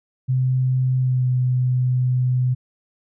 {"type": "tone with pitch glide", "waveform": "sine", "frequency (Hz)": [128.9, 126.47], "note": ["C3", "B2"], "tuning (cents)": [-26, 42], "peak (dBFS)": -16, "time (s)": [0.28, 2.55], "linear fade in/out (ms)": 20, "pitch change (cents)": -32, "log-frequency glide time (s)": [0.97, 1.28], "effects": []}